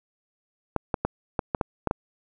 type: clicks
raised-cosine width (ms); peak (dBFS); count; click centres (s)
1; -9; 8; 0.763 / 0.942 / 1.05 / 1.392 / 1.548 / 1.612 / 1.873 / 1.911
effects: none